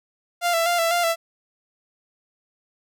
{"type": "tone with vibrato", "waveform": "sawtooth", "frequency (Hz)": 681, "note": "F5", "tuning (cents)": -44, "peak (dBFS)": -15, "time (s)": [0.41, 1.16], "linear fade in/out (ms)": 50, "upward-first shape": "square", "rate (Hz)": 4, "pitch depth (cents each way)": 40, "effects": []}